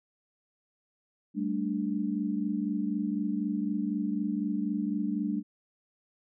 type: chord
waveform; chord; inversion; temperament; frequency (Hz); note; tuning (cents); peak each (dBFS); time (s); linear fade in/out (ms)
sine; G suspended second; none; equal; 196 / 220 / 293.7; G3 / A3 / D4; 0 / 0 / 0; -32; 1.34-5.43; 50
effects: none